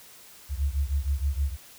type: beating tone pair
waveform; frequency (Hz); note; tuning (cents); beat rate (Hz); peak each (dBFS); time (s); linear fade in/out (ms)
sine; 67.7 / 74.1; C#2 / D2; -40 / +16; 6.4; -26 / -28; 0.49-1.57; 50
effects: white hiss -50 dBFS RMS until 1.78 s